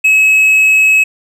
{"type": "tone", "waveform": "triangle", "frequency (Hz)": 2570, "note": "E7", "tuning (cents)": -45, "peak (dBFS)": -4, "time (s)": [0.04, 1.04], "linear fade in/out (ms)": 10, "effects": []}